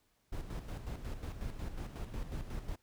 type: noise with tremolo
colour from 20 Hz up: brown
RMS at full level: -39 dBFS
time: 0.32-2.76 s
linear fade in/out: 10 ms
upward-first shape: square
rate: 5.5 Hz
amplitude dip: 55%
effects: pink hiss -75 dBFS RMS until 2.82 s

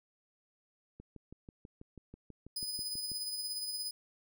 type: click train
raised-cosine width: 3 ms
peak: -36 dBFS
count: 14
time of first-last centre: 1-3.117 s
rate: 6.14 Hz
type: tone with tremolo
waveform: sawtooth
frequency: 5000 Hz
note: D#8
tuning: 8 cents sharp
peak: -32 dBFS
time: 2.56-3.91 s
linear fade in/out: 5 ms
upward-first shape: sine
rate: 17 Hz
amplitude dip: 40%
effects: none

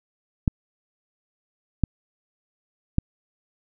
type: clicks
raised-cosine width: 5 ms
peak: -6 dBFS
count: 3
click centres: 0.478 / 1.837 / 2.984 s
effects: none

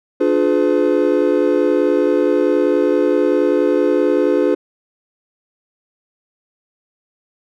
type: chord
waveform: triangle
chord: D diminished seventh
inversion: none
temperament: just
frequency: 293.7 / 352.4 / 422.9 / 507.5 Hz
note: D4 / F4 / Ab4 / Cb5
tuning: 0 / +16 / +31 / +47 cents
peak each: -16 dBFS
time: 0.2-4.55 s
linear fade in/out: 10 ms
effects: none

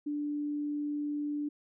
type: tone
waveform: sine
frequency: 293.7 Hz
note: D4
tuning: in tune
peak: -31 dBFS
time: 0.06-1.49 s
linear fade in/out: 10 ms
effects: none

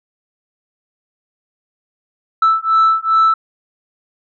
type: beating tone pair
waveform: sine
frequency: 1317 / 1319.5 Hz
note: E6 / E6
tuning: -2 / +1 cents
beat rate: 2.5 Hz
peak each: -12 dBFS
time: 2.42-3.34 s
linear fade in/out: 5 ms
effects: tanh soft clip ceiling -6 dBFS

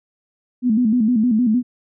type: tone with vibrato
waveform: sine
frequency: 231.7 Hz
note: A#3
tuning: 10 cents flat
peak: -13 dBFS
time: 0.62-1.63 s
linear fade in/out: 50 ms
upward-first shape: square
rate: 6.5 Hz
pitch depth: 120 cents each way
effects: none

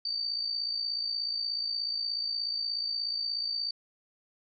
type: tone with amplitude modulation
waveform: sine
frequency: 4603 Hz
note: D8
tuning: 36 cents flat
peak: -27 dBFS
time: 0.05-3.71 s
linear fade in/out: 5 ms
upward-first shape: sine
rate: 56.7 Hz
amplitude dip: 60%
effects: none

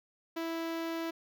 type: tone with notch filter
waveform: sawtooth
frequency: 329.6 Hz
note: E4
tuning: in tune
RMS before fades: -36 dBFS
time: 0.36-1.11 s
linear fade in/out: 10 ms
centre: 8700 Hz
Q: 0.74
effects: none

